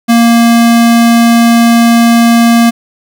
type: tone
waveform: square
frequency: 233.1 Hz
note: A#3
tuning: in tune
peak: -4 dBFS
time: 0.08-2.71 s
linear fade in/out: 20 ms
effects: none